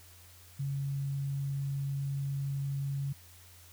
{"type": "tone", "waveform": "sine", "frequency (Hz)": 138.59, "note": "C#3", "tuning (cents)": 0, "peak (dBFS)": -31, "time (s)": [0.59, 3.13], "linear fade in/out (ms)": 10, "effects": ["added 88 Hz sine -56 dBFS peak until 3.72 s", "white hiss -57 dBFS RMS until 3.72 s"]}